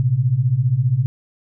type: beating tone pair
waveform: sine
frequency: 115.7 / 130.7 Hz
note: A#2 / C3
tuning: -13 / -1 cents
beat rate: 15 Hz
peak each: -19 / -16 dBFS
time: 0-1.06 s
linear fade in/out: 0 ms
effects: none

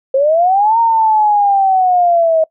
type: linear two-way sweep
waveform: sine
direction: up then down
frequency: 522 to 928 to 632 Hz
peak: -8 dBFS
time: 0.14-2.44 s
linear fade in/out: 5 ms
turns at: 0.79 s
effects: noise-tail reverb RT60 0.1 s tail -22 dB re dry

